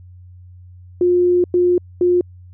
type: tone bursts at uneven times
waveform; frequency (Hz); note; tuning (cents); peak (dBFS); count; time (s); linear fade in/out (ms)
sine; 355.8; F4; +32; -11; 3; 1.01-1.44 / 1.54-1.78 / 2.01-2.21; 2
effects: added 90 Hz sine -38 dBFS peak until 2.53 s